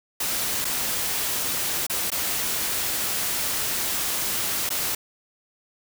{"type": "noise with dropouts", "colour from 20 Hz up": "white", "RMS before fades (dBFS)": -26, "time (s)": [0.2, 4.95], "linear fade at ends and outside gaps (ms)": 5, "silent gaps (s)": [[0.646, 0.65], [1.867, 1.897], [2.103, 2.117], [4.692, 4.703]], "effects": []}